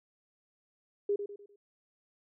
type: tone with echo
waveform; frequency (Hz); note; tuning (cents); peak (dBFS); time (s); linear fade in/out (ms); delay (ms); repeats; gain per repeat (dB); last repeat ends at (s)
sine; 406.7; G#4; -36; -26; 1.09-1.16; 5; 100; 4; -8; 1.56
effects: none